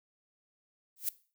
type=noise with exponential growth; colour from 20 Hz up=violet; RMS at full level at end=-27 dBFS; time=0.96-1.09 s; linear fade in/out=5 ms; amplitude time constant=27 ms; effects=noise-tail reverb RT60 0.4 s tail -19 dB re dry